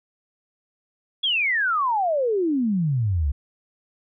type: exponential sweep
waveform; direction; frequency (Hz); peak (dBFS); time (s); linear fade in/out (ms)
sine; down; 3422 to 65.41; -19; 1.23-3.32; 10
effects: none